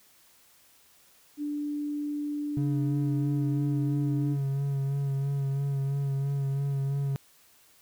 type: tone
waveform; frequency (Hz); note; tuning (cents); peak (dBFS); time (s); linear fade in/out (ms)
sine; 293.7; D4; 0; -29; 1.37-4.37; 50
type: tone with vibrato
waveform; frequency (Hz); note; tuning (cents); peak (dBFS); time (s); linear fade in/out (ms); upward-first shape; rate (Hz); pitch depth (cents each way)
triangle; 138.59; C#3; 0; -24; 2.57-7.16; 0; sine; 3; 25
effects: white hiss -60 dBFS RMS until 7.81 s